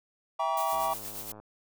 triangle chord, E diminished seventh, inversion none, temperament just, 659.3 / 791.1 / 949.3 / 1139.2 Hz, E5 / G5 / Bb5 / Db6, 0 / +16 / +31 / +47 cents, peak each -31 / -30 / -30 / -30 dBFS, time 0.39-0.94 s, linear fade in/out 10 ms
blue noise with tremolo, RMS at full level -38 dBFS, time 0.57-1.32 s, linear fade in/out 2 ms, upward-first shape sine, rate 8.5 Hz, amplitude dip 50%
click train, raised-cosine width 1 ms, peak -34 dBFS, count 72, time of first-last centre 0.73-1.4 s, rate 106 Hz
effects none

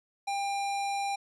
square tone, 798 Hz, G5, 31 cents sharp, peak -30 dBFS, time 0.27-1.16 s, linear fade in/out 10 ms, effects resampled to 22050 Hz

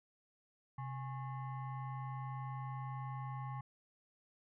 sine tone with frequency modulation, 130.81 Hz, C3, in tune, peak -40 dBFS, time 0.78-3.61 s, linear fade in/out 5 ms, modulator 960 Hz, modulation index 0.79, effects none

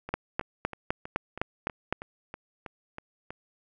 two click trains, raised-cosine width 0.5 ms, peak -23 / -11 dBFS, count 11 / 8, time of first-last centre 0.09-3.305 / 0.14-1.926 s, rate 3.11 / 3.92 Hz, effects none

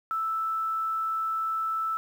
sine tone with quantisation, 1318.5 Hz, E6, in tune, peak -26 dBFS, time 0.11-1.97 s, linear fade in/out 0 ms, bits 9, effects none

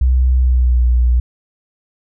sine tone with pitch glide, 63.5 to 60.67 Hz, B1 to B1, +49 to -30 cents, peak -9 dBFS, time 0.01-1.2 s, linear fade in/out 5 ms, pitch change -79 cents, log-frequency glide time 0.38-0.85 s, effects none

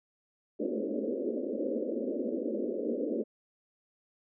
pink band-pass noise, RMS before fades -33 dBFS, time 0.59-3.24 s, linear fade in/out 20 ms, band 220 to 580 Hz, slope 96 dB/octave, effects none

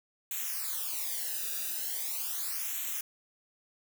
blue noise with flanger, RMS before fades -35 dBFS, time 0.31-3.01 s, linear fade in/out 2 ms, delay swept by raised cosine 0.2 to 0.94 ms, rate 0.4 Hz, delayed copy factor -0.95, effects none

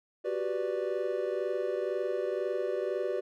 triangle chord, G major seventh, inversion third, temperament equal, 370 / 392 / 493.9 / 587.3 Hz, F#4 / G4 / B4 / D5, 0 / 0 / 0 / 0 cents, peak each -33 dBFS, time 0.24-3.21 s, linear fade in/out 20 ms, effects none

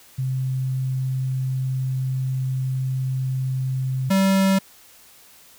sine / square tone pair in turn, 130.81 / 192.98 Hz, C3 / G3, 0 / -27 cents, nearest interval perfect fifth, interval 673 cents, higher second, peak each -21 / -16 dBFS, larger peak second, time 0.18-4.1 / 4.1-4.59 s, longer first, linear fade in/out 10 ms, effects white hiss -50 dBFS RMS until 5.58 s

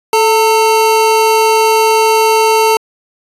square tone pair together, 436.8 / 905 Hz, A4 / A5, -13 / +48 cents, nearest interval octave + minor second, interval 1261 cents, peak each -11 dBFS, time 0.13-2.77 s, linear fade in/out 2 ms, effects resampled to 32000 Hz

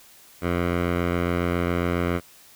10% pulse tone with low-pass filter, 87.31 Hz, F2, in tune, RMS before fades -24 dBFS, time 0.41-2.21 s, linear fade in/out 50 ms, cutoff 2100 Hz, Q 1.3, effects white hiss -51 dBFS RMS until 2.55 s

